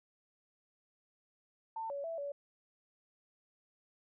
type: tone with pitch steps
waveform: sine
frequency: 896 / 564 / 661 / 569 Hz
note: A5 / C#5 / E5 / C#5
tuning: +31 / +30 / +5 / +45 cents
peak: -37 dBFS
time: 1.76-2.32 s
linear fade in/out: 5 ms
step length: 140 ms
effects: none